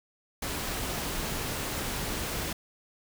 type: noise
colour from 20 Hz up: pink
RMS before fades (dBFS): -33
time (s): 0.42-2.53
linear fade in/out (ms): 5
effects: none